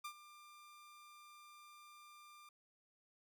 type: tone with ADSR envelope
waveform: sawtooth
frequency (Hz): 1193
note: D6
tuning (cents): +27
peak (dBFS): -39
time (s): 0.04-2.49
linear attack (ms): 10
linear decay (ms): 79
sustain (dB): -15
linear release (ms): 3
effects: none